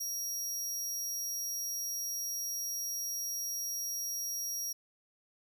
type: tone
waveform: sawtooth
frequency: 5660 Hz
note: F8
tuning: 22 cents sharp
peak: -32 dBFS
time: 0-4.73 s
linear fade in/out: 10 ms
effects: none